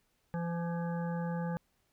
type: harmonic tone with a mistuned harmonic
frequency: 170.4 Hz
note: F3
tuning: 42 cents flat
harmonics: 1 / 3 / 5 / 7 / 9 / 10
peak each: -33 / -41 / -43 / -51 / -52 / -51 dBFS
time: 0.34-1.57 s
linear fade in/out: 0 ms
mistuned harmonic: 10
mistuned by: -45 cents
effects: pink hiss -75 dBFS RMS until 1.92 s